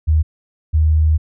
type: tone pair in turn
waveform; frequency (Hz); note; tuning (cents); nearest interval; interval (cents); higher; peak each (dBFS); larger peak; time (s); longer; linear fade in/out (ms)
sine; 78 / 78; D#2 / D#2; +5 / +5; unison; 0; neither; -10; neither; 0.07-0.23 / 0.73-1.18; second; 20
effects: none